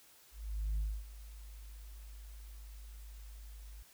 sine tone with ADSR envelope, 52.2 Hz, G#1, 10 cents sharp, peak -29 dBFS, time 0.31-3.83 s, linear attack 470 ms, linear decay 260 ms, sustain -18 dB, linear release 8 ms, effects tanh soft clip ceiling -30 dBFS + white hiss -62 dBFS RMS until 3.93 s

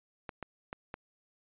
clicks, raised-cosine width 0.5 ms, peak -24 dBFS, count 4, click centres 0.292 / 0.427 / 0.729 / 0.941 s, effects resampled to 8000 Hz

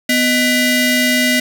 sawtooth ring-modulated tone, 871 Hz, A5, 18 cents flat, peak -5 dBFS, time 0.09-1.4 s, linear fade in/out 5 ms, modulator 1120 Hz, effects none

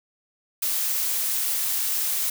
blue noise, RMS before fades -25 dBFS, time 0.62-2.3 s, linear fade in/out 5 ms, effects none

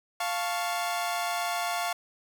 sawtooth chord, F augmented, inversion none, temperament equal, 698.5 / 880 / 1108.7 Hz, F5 / A5 / C#6, 0 / 0 / 0 cents, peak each -26 / -32 / -31 dBFS, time 0.2-1.93 s, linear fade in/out 5 ms, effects none

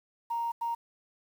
sine tone bursts at uneven times, 932.3 Hz, A#5, in tune, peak -28 dBFS, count 2, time 0.3-0.52 / 0.61-0.75 s, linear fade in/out 10 ms, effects tanh soft clip ceiling -24 dBFS + 9-bit

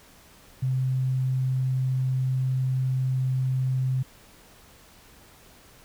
sine tone, 130 Hz, C3, 11 cents flat, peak -22 dBFS, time 0.62-4.03 s, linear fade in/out 10 ms, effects pink hiss -53 dBFS RMS until 5.84 s

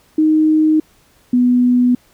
sine tone pair in turn, 311.1 / 246.9 Hz, D#4 / B3, 0 / 0 cents, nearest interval major third, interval 400 cents, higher first, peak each -9 dBFS, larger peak neither, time 0.18-0.8 / 1.33-1.95 s, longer neither, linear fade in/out 5 ms, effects pink hiss -53 dBFS RMS until 2.13 s

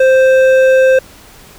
sine tone with hard clipping, 523.3 Hz, C5, in tune, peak -7 dBFS, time 0-0.99 s, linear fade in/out 5 ms, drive 9 dB, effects pink hiss -39 dBFS RMS until 1.58 s

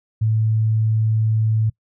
sine tone, 110 Hz, A2, in tune, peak -15 dBFS, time 0.21-1.7 s, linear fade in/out 10 ms, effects noise-tail reverb RT60 0.1 s tail -24 dB re dry

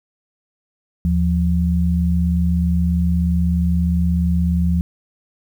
sine tone pair together, 77.78 / 174.61 Hz, D#2 / F3, 0 / 0 cents, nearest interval octave + major second, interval 1400 cents, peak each -17 dBFS, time 1.05-4.81 s, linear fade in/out 0 ms, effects 8-bit

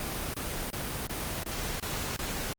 pink noise bursts, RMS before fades -34 dBFS, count 7, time 0-2.53 s, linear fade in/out 2 ms, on 340 ms, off 25 ms, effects Opus 24 kbps

